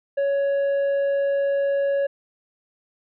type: tone with tanh clipping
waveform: sine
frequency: 558 Hz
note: C#5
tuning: 11 cents sharp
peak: -20 dBFS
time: 0.17-2.07 s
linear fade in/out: 10 ms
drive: 5 dB
effects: none